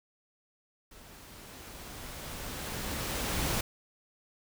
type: noise with level ramp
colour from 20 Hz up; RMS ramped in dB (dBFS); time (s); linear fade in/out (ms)
pink; -53 to -30; 0.91-3.61; 5
effects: none